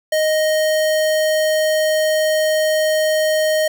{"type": "tone", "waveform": "square", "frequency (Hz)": 622.3, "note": "D#5", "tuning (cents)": 0, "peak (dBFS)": -15, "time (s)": [0.12, 3.68], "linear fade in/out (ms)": 5, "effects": []}